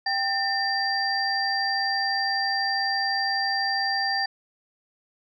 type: tone cluster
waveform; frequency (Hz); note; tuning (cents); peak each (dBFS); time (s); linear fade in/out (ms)
sine; 790 / 1803 / 4719; G5 / A6 / D8; +13 / +42 / +7; -27; 0.06-4.26; 5
effects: none